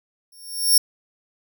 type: tone with exponential growth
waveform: 10% pulse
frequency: 5500 Hz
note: F8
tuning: 27 cents flat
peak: -4 dBFS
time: 0.32-0.78 s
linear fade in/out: 5 ms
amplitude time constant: 100 ms
effects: none